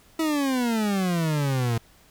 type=exponential sweep; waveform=40% pulse; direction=down; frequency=326 to 113.1 Hz; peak=-21 dBFS; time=0.19-1.78 s; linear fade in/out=5 ms; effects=pink hiss -56 dBFS RMS until 2.1 s